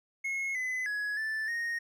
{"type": "tone with pitch steps", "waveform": "triangle", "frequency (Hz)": [2170, 2019, 1679, 1759, 1861], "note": ["C#7", "B6", "G#6", "A6", "A#6"], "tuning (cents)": [-37, 38, 18, -1, -3], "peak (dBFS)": -29, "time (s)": [0.24, 1.79], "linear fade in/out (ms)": 10, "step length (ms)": 310, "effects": []}